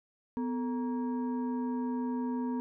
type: tone with frequency modulation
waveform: sine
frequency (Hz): 249.4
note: B3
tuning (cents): +17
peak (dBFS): -30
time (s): 0.37-2.6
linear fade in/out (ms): 0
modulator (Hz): 693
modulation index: 0.56
effects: none